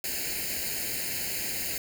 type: noise with comb filter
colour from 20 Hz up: white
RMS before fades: -32 dBFS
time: 0.04-1.78 s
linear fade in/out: 2 ms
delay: 0.43 ms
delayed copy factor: +0.9
effects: none